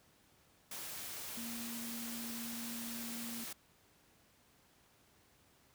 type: tone in noise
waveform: sine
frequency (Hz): 233.1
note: A#3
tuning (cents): 0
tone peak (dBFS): -44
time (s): 1.37-3.44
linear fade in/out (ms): 5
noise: white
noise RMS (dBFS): -45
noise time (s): 0.71-3.53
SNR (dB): -2
effects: pink hiss -68 dBFS RMS until 5.74 s + high-pass 60 Hz 12 dB/octave